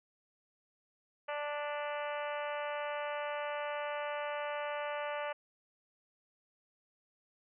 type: harmonic tone with a mistuned harmonic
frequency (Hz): 293.7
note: D4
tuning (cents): 0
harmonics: 2 / 3 / 4 / 5 / 6 / 7 / 8 / 9 / 10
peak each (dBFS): -38 / -42 / -44 / -46 / -48 / -49 / -50 / -51 / -52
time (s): 1.28-5.33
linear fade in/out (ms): 10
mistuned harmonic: 7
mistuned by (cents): -19
effects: none